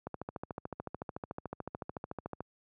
click train, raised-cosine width 1 ms, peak -24 dBFS, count 33, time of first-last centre 0.07-2.406 s, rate 13.7 Hz, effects high-pass 80 Hz 12 dB/octave

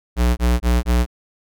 square tone bursts, 60.2 Hz, B1, 44 cents flat, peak -14 dBFS, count 4, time 0.16-1.063 s, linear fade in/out 50 ms, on 210 ms, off 21 ms, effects none

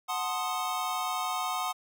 square chord, F# diminished seventh, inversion none, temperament equal with one note detuned, 736.6 / 880 / 1046.5 / 1244.5 Hz, F#5 / A5 / C6 / Eb6, -8 / 0 / 0 / 0 cents, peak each -35 / -39 / -36 / -35 dBFS, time 0.08-1.73 s, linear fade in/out 20 ms, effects none

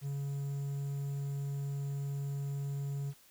triangle tone with quantisation, 140.2 Hz, C#3, 20 cents sharp, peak -32 dBFS, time 0.01-3.14 s, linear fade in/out 50 ms, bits 10, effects white hiss -62 dBFS RMS until 3.3 s

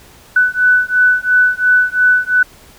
sine beating tone pair, 1492 / 1494.9 Hz, F#6 / F#6, +14 / +17 cents, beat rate 2.9 Hz, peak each -12 dBFS, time 0.36-2.43 s, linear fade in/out 5 ms, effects pink hiss -43 dBFS RMS until 2.78 s

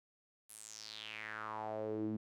sawtooth tone with band-pass filter sweep, 108.5 Hz, A2, 24 cents flat, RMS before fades -43 dBFS, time 0.49-2.17 s, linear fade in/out 10 ms, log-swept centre 11000 to 240 Hz, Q 4.7, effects none

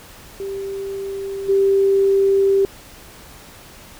sine tone with level steps, 392 Hz, G4, in tune, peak -24 / -12 dBFS, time 0.4-2.65 s, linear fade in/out 0 ms, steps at 1.48 s, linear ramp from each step 20 ms, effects pink hiss -42 dBFS RMS until 3.99 s

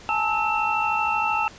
sine tone cluster, 838 / 891 / 1302 / 2698 Hz, G#5 / A5 / E6 / E7, +15 / +22 / -22 / +40 cents, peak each -26 dBFS, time 0.09-1.48 s, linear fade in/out 0 ms, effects pink hiss -45 dBFS RMS until 1.58 s + resampled to 16000 Hz

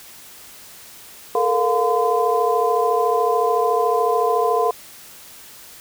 sine tone cluster, 434.9 / 468.7 / 707 / 1021 Hz, A4 / A#4 / F5 / C6, -20 / +9 / +21 / -43 cents, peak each -21 dBFS, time 1.35-4.71 s, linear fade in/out 2 ms, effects white hiss -42 dBFS RMS until 5.8 s

